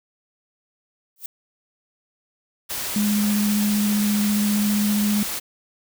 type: noise with exponential growth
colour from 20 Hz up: violet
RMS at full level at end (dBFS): -27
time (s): 1.16-1.26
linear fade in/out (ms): 2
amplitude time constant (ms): 20
type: noise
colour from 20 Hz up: white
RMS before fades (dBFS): -28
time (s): 2.69-5.4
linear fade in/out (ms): 20
type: tone with vibrato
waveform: sine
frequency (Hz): 207.7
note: G#3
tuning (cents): 0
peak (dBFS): -18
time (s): 2.96-5.23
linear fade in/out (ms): 2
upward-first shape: triangle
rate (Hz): 15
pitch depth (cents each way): 14
effects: none